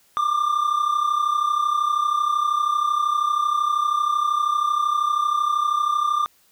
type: tone pair together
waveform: triangle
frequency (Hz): 1167.2 / 1200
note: D6 / D6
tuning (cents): -11 / +37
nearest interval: unison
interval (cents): 48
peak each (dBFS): -22 / -18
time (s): 0.17-6.26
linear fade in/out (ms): 0
effects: white hiss -59 dBFS RMS until 6.51 s